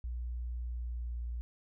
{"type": "tone with pitch glide", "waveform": "sine", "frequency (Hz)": [60.1, 59.17], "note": ["B1", "A#1"], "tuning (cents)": [-46, 27], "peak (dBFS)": -35, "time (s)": [0.04, 1.41], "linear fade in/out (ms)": 0, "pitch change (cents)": -27, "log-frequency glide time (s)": [0.63, 1.22], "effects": []}